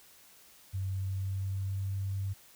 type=tone with pitch glide; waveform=sine; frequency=95.8 to 97.53 Hz; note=G2 to G2; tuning=-39 to -8 cents; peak=-31 dBFS; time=0.73-2.34 s; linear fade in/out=20 ms; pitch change=+31 cents; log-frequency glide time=0.97-1.95 s; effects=white hiss -58 dBFS RMS until 2.55 s